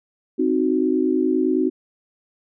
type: chord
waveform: sine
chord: C diminished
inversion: none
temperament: equal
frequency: 261.6 / 311.1 / 370 Hz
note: C4 / Eb4 / Gb4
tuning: 0 / 0 / 0 cents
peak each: -21 dBFS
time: 0.38-1.7 s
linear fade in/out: 20 ms
effects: none